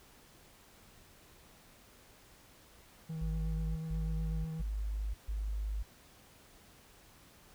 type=tone with vibrato; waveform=triangle; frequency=160 Hz; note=D#3; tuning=49 cents sharp; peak=-35 dBFS; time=3.09-4.62 s; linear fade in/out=10 ms; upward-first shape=sine; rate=8.2 Hz; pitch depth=16 cents each way
type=tone bursts; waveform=sine; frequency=51.91 Hz; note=G#1; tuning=in tune; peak=-33 dBFS; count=4; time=3.21-5.83 s; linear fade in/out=10 ms; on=550 ms; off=140 ms
effects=pink hiss -60 dBFS RMS until 7.54 s